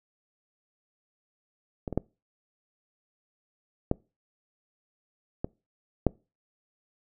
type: clicks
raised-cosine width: 2 ms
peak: -19 / -20 / -11 / -10 / -16 / -7 dBFS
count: 6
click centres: 1.878 / 1.927 / 1.976 / 3.914 / 5.445 / 6.067 s
effects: noise-tail reverb RT60 0.3 s tail -25 dB re dry

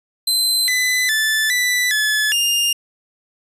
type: tone with pitch steps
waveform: sawtooth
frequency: 4075 / 2006 / 1751 / 1981 / 1720 / 2813 Hz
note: C8 / B6 / A6 / B6 / A6 / F7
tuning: -47 / +26 / -9 / +5 / -40 / +12 cents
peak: -12 dBFS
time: 0.27-2.73 s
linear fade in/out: 5 ms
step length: 410 ms
effects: resampled to 32000 Hz

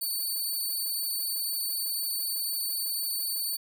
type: tone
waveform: 10% pulse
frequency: 4506 Hz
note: C#8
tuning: 28 cents sharp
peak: -22 dBFS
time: 0.01-3.57 s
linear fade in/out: 10 ms
effects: none

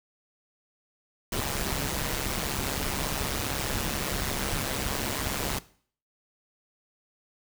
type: noise with amplitude modulation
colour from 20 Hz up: pink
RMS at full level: -27 dBFS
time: 1.32-5.59 s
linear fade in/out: 5 ms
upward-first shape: sine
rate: 138 Hz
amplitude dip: 75%
effects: noise-tail reverb RT60 0.5 s tail -18 dB re dry

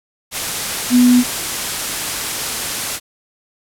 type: tone in noise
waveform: sine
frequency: 246.9 Hz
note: B3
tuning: in tune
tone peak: -7 dBFS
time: 0.9-1.24 s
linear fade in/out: 50 ms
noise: white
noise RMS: -21 dBFS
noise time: 0.31-3 s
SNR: +11 dB
effects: low-pass 12000 Hz 12 dB/octave

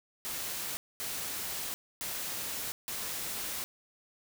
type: noise bursts at uneven times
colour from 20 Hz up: white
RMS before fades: -37 dBFS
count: 4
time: 0.25-0.77 / 1-1.74 / 2.01-2.72 / 2.88-3.64 s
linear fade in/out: 0 ms
effects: none

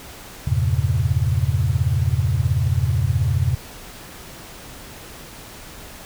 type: chord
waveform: sine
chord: E diminished seventh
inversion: none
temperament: equal with one note detuned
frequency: 82.41 / 98 / 116.54 / 135.19 Hz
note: E2 / G2 / Bb2 / Db3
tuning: 0 / 0 / 0 / -43 cents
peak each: -22 dBFS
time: 0.47-3.55 s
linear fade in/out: 5 ms
effects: pink hiss -39 dBFS RMS until 6.05 s

